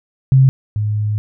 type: tone pair in turn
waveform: sine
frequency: 132.9 / 105.57 Hz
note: C3 / G#2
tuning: +27 / +29 cents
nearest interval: major third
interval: 398 cents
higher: first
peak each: -6 / -15 dBFS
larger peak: first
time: 0.32-0.49 / 0.76-1.18 s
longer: second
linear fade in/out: 0 ms
effects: none